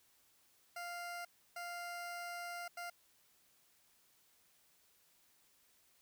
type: tone bursts at uneven times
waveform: 20% pulse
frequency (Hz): 698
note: F5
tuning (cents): -1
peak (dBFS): -38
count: 3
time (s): 0.76-1.25 / 1.56-2.68 / 2.77-2.9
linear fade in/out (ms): 5
effects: white hiss -71 dBFS RMS until 6.01 s